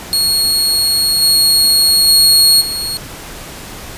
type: tone with level steps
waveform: sawtooth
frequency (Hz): 4313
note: C#8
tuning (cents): -48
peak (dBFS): -8 / -5 / -3 / -15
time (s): 0.13-2.97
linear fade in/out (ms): 0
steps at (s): 1.21 / 2.07 / 2.6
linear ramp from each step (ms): 20
effects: pink hiss -30 dBFS RMS until 3.97 s + resampled to 32000 Hz